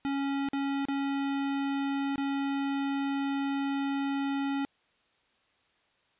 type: tone with dropouts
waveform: square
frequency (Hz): 277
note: C#4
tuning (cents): -1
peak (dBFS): -29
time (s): 0.05-4.65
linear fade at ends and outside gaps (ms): 0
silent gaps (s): 0.487-0.533 / 0.853-0.885 / 2.158-2.18
effects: white hiss -69 dBFS RMS until 6.19 s + resampled to 8000 Hz